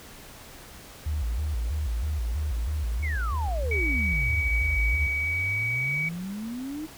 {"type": "tone with vibrato", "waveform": "sine", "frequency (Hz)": 65.41, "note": "C2", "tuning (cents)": 0, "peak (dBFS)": -25, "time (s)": [1.06, 5.07], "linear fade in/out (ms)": 5, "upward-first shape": "square", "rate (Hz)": 3.1, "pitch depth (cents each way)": 250}
{"type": "exponential two-way sweep", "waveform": "sine", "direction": "down then up", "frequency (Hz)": [2300, 48.18, 320.7], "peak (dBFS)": -31, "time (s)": [3.02, 6.87], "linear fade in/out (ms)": 20, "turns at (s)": 4.66}
{"type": "tone", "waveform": "sine", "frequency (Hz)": 2268, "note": "C#7", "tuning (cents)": 39, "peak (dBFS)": -25, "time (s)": [3.71, 6.09], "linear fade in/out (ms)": 5}
{"effects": ["pink hiss -46 dBFS RMS until 6.97 s"]}